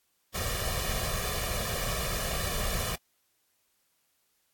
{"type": "noise with comb filter", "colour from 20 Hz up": "pink", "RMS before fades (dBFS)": -31, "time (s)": [0.34, 2.96], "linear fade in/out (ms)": 10, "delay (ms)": 1.7, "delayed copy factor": 0.8, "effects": ["white hiss -73 dBFS RMS until 4.53 s", "AAC 64 kbps"]}